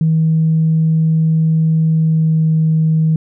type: tone with pitch glide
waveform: sine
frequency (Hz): 160 to 158.8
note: D#3 to D#3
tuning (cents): +49 to +36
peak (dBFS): -9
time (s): 0.01-3.16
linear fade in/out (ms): 2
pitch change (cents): -13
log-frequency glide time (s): 1.87-2.53
effects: tanh soft clip ceiling -5 dBFS